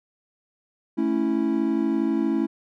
triangle chord, A major, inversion none, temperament equal, 220 / 277.2 / 329.6 Hz, A3 / C#4 / E4, 0 / 0 / 0 cents, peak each -24 / -23 / -22 dBFS, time 0.97-2.47 s, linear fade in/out 20 ms, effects none

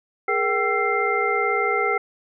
sine tone cluster, 412.6 / 470.7 / 772 / 1343 / 2096 Hz, G#4 / A#4 / G5 / E6 / C7, -11 / +17 / -27 / +32 / +2 cents, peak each -25 / -27 / -26 / -25 / -24 dBFS, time 0.28-1.98 s, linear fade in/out 5 ms, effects none

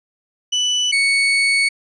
35% pulse tone pair in turn, 2979 / 2221 Hz, F#7 / C#7, +11 / +3 cents, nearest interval perfect fourth, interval 508 cents, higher first, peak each -14 / -12 dBFS, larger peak second, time 0.52-0.92 / 0.92-1.69 s, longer second, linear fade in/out 10 ms, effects resampled to 22050 Hz

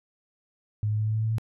sine tone with pitch steps, 105.8 / 106.78 / 107.77 / 108.77 / 109.78 / 110.8 / 111.83 Hz, G#2 / G#2 / A2 / A2 / A2 / A2 / A2, +33 / +49 / -35 / -19 / -3 / +13 / +29 cents, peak -23 dBFS, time 0.83-1.383 s, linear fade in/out 0 ms, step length 79 ms, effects none

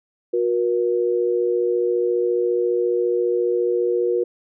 sine tone pair together, 362.5 / 477.1 Hz, F#4 / A#4, -35 / +40 cents, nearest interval perfect fourth, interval 475 cents, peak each -20 dBFS, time 0.33-4.24 s, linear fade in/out 10 ms, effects none

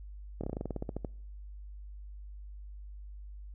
slowing click train, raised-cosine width 2 ms, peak -22 dBFS, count 14, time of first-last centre 0.41-1.048 s, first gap 26 ms, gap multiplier 1.1, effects noise-tail reverb RT60 0.7 s tail -26 dB re dry + added 50 Hz sine -43 dBFS peak until 3.54 s

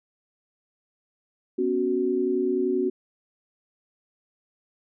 sine chord, B suspended second, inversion none, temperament equal, 246.9 / 277.2 / 370 Hz, B3 / C#4 / F#4, 0 / 0 / 0 cents, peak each -29 / -28 / -23 dBFS, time 1.58-2.9 s, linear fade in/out 10 ms, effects none

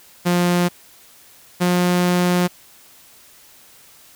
sawtooth tone pair in turn, 176.2 / 178.14 Hz, F3 / F3, +16 / +35 cents, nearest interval unison, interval 19 cents, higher second, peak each -11 dBFS, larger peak neither, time 0.25-0.69 / 1.6-2.48 s, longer second, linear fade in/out 20 ms, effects white hiss -48 dBFS RMS until 4.15 s

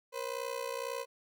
30% pulse ring-modulated tone, 507 Hz, B4, 45 cents sharp, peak -30 dBFS, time 0.12-1.06 s, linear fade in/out 50 ms, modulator 31 Hz, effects none

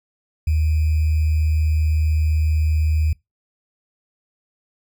sine tone with sample-and-hold, 77.78 Hz, D#2, in tune, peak -15 dBFS, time 0.47-3.13 s, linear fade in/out 5 ms, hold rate 2450 Hz, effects noise-tail reverb RT60 0.2 s tail -25 dB re dry

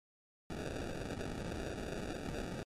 white noise with sample-and-hold, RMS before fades -41 dBFS, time 0.5-2.63 s, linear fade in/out 0 ms, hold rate 1050 Hz, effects low-pass 9000 Hz 12 dB/octave + MP3 64 kbps

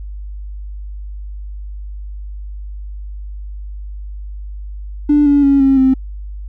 triangle tone with pitch steps, 293.7 / 285.7 / 277.9 / 270.3 / 262.9 Hz, D4 / D4 / C#4 / C#4 / C4, 0 / -48 / +4 / -44 / +8 cents, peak -4 dBFS, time 5.09-5.94 s, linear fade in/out 10 ms, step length 170 ms, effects tanh soft clip ceiling -5 dBFS + added 50 Hz sine -25 dBFS peak until 6.48 s

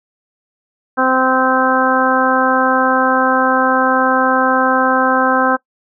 harmonic tone, 259.5 Hz, C4, 14 cents flat, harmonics 1 / 2 / 3 / 4 / 5 / 6, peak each -18 / -18 / -18 / -18 / -18 / -18 dBFS, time 0.97-5.57 s, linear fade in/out 20 ms, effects noise-tail reverb RT60 0.1 s tail -22 dB re dry

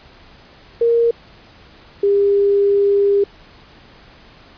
sine tone pair in turn, 466.7 / 401.8 Hz, A#4 / G4, +2 / +43 cents, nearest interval minor third, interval 259 cents, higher first, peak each -11 dBFS, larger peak neither, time 0.81-1.11 / 2.03-3.24 s, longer second, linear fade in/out 5 ms, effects pink hiss -45 dBFS RMS until 4.57 s + resampled to 11025 Hz

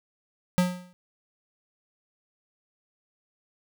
square tone with exponential decay, 180 Hz, F#3, 47 cents flat, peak -17 dBFS, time 0.58-0.93 s, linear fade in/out 0 ms, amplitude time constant 76 ms, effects none

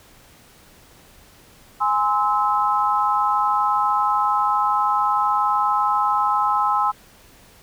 sine chord, Ab augmented, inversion none, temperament just, 830.6 / 1038.3 / 1297.8 Hz, Ab5 / C6 / E6, 0 / -14 / -27 cents, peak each -21 / -21 / -21 dBFS, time 1.8-6.92 s, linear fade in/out 20 ms, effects pink hiss -50 dBFS RMS until 7.62 s

